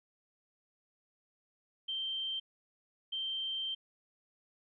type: tone bursts at uneven times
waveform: sine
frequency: 3136 Hz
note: G7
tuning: in tune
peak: -34 dBFS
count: 2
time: 1.88-2.4 / 3.12-3.75 s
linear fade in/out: 10 ms
effects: none